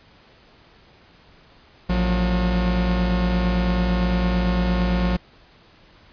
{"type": "tone pair together", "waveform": "45% pulse", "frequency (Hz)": [57.04, 180], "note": ["A#1", "F#3"], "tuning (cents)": [-37, -47], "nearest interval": "octave + minor sixth", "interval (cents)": 1990, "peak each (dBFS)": -21, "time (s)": [1.89, 5.17], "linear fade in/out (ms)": 10, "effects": ["pink hiss -52 dBFS RMS until 6.12 s", "resampled to 11025 Hz"]}